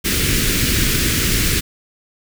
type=band-stop noise; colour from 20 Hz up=pink; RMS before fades=-17 dBFS; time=0.04-1.61 s; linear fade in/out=20 ms; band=390 to 1600 Hz; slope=24 dB/octave; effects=none